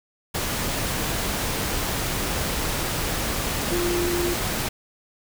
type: tone in noise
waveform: sine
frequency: 349.2 Hz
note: F4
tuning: in tune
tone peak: -23 dBFS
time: 3.71-4.34 s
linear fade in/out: 10 ms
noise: pink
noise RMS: -26 dBFS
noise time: 0.34-4.69 s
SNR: 0 dB
effects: none